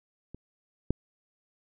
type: clicks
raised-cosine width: 3 ms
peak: -29 / -12 dBFS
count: 2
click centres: 0.346 / 0.906 s
effects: none